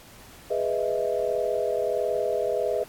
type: chord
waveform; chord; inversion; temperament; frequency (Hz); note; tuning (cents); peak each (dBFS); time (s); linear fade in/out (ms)
sine; E major seventh; first; equal with one note detuned; 415.3 / 493.9 / 622.3 / 663.8; G#4 / B4 / D#5 / E5; 0 / 0 / 0 / +12; -29 / -28 / -28 / -30; 0.5-2.84; 10
effects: pink hiss -49 dBFS RMS until 2.88 s + AAC 64 kbps